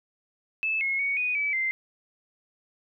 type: tone with pitch steps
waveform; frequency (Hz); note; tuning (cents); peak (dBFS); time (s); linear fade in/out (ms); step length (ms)
sine; 2618 / 2169 / 2233 / 2475 / 2296 / 2083; E7 / C#7 / C#7 / D#7 / D7 / C7; -13 / -38 / +12 / -10 / -40 / -8; -24; 0.63-1.71; 0; 180
effects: none